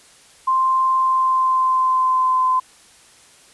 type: tone with pitch glide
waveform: sine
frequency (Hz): 1046.5 to 1027.3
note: C6 to C6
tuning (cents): 0 to -32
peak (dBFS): -14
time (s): 0.47-2.6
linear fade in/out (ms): 10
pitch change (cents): -32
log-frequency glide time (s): 0.96-2.47
effects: white hiss -49 dBFS RMS until 3.53 s + resampled to 24000 Hz